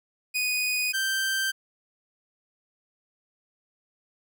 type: tone pair in turn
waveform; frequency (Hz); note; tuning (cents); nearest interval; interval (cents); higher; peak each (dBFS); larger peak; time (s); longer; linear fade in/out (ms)
sawtooth; 2483 / 1564.2; D#7 / G6; -4 / -4; minor sixth; 800; first; -21 / -21; neither; 0.34-0.93 / 0.93-1.52; neither; 20
effects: none